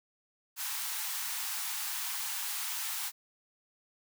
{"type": "high-pass noise", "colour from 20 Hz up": "white", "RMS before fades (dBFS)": -36, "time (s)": [0.56, 3.12], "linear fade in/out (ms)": 50, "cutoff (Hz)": 760, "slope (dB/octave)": 96, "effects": []}